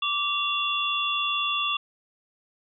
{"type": "tone cluster", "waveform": "sine", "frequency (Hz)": [1168, 2763, 3439], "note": ["D6", "F7", "A7"], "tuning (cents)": [-10, -19, -40], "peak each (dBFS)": -28, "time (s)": [0.02, 1.77], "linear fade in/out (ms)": 5, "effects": []}